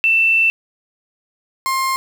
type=tone pair in turn; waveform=sine / 35% pulse; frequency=2671 / 1060 Hz; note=E7 / C6; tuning=+22 / +22 cents; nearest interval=octave + major third; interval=1600 cents; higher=first; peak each=-11 / -15 dBFS; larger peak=first; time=0.04-0.5 / 1.66-1.96 s; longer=first; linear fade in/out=0 ms; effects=7-bit